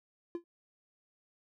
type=tone with exponential decay; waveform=triangle; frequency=342.9 Hz; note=F4; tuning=32 cents flat; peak=-29 dBFS; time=0.35-0.44 s; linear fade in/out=1 ms; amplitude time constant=18 ms; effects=none